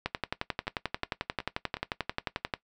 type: two click trains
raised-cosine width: 0.3 ms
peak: -21 / -13 dBFS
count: 4 / 29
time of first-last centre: 0.67-1.769 / 0.06-2.538 s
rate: 2.73 / 11.3 Hz
effects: noise-tail reverb RT60 0.1 s tail -17 dB re dry